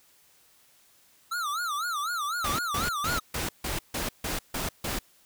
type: tone with vibrato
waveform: square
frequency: 1288 Hz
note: E6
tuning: 41 cents flat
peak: -29 dBFS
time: 1.31-3.2 s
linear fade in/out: 10 ms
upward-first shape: sine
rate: 4 Hz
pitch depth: 200 cents each way
type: noise bursts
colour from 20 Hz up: pink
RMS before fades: -31 dBFS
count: 9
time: 2.44-4.99 s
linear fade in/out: 5 ms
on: 150 ms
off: 150 ms
effects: white hiss -61 dBFS RMS until 5.25 s